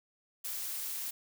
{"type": "noise", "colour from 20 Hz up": "blue", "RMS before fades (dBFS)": -38, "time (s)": [0.44, 1.11], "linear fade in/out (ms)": 10, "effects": []}